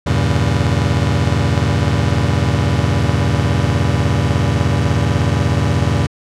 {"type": "chord", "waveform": "35% pulse", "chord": "E diminished seventh", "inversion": "none", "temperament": "just", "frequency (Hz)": [82.41, 98.89, 118.67, 142.4], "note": ["E2", "G2", "Bb2", "Db3"], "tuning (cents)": [0, 16, 31, 47], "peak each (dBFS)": -17, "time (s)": [0.06, 6.07], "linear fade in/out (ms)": 10, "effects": ["low-pass 7000 Hz 12 dB/octave"]}